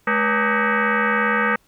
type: tone with frequency modulation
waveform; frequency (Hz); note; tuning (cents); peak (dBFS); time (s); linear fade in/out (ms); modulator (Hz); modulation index
sine; 135.9; C#3; -34; -16; 0.07-1.56; 5; 349; 5.5
effects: pink hiss -60 dBFS RMS until 1.67 s